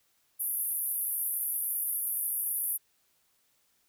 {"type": "band-pass noise", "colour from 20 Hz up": "white", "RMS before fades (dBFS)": -32, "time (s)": [0.39, 2.78], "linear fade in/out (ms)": 20, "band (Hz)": [10000, 14000], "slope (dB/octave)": 96, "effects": ["white hiss -71 dBFS RMS until 3.88 s"]}